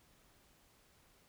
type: silence
effects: pink hiss -68 dBFS RMS until 1.28 s